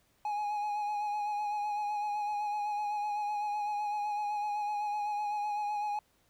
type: tone with vibrato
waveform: triangle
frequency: 833 Hz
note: G#5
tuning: 5 cents sharp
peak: -29 dBFS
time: 0.25-5.99 s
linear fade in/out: 2 ms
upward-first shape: sine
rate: 7.9 Hz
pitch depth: 28 cents each way
effects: pink hiss -70 dBFS RMS until 6.29 s